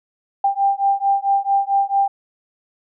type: beating tone pair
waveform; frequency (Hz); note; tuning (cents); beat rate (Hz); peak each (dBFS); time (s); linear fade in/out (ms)
sine; 790 / 794.5; G5 / G5; +13 / +23; 4.5; -18 / -18; 0.44-2.08; 5
effects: none